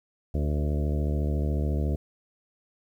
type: harmonic tone with a mistuned harmonic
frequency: 74 Hz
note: D2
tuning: 14 cents sharp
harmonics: 1 / 2 / 3 / 4 / 5 / 6 / 7 / 8 / 9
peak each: -25 / -31 / -35 / -37 / -39 / -41 / -42 / -43 / -44 dBFS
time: 0.34-1.96 s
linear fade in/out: 5 ms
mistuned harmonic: 6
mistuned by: +21 cents
effects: 10-bit